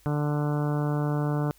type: harmonic tone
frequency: 147.7 Hz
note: D3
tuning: 10 cents sharp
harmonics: 1 / 2 / 3 / 4 / 5 / 6 / 7 / 8 / 9 / 10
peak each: -25 / -31 / -35 / -37 / -39 / -41 / -42 / -43 / -44 / -45 dBFS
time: 0.06-1.51 s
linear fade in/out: 0 ms
effects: added 50 Hz sine -60 dBFS peak until 1.58 s + white hiss -60 dBFS RMS until 1.58 s